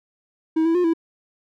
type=tone with pitch steps; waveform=triangle; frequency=319.9 / 329.7 / 357 / 329.6 Hz; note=D#4 / E4 / F4 / E4; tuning=+48 / 0 / +38 / 0 cents; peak=-14 dBFS; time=0.56-0.936 s; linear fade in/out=10 ms; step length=94 ms; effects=none